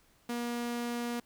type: tone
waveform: sawtooth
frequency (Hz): 238.7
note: A#3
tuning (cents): +41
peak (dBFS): -29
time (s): 0.29-1.2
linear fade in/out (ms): 5
effects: pink hiss -66 dBFS RMS until 1.25 s